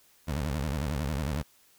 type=tone with vibrato; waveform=20% pulse; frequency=73.1 Hz; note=D2; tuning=7 cents flat; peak=-24 dBFS; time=0.27-1.43 s; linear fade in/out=20 ms; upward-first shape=sine; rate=11 Hz; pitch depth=210 cents each way; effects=white hiss -62 dBFS RMS until 1.78 s